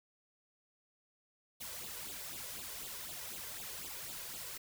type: noise with flanger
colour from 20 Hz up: white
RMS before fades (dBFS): -45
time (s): 1.6-4.58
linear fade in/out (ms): 10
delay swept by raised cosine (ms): 0.25 to 2.05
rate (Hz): 4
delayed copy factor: +0.75
effects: none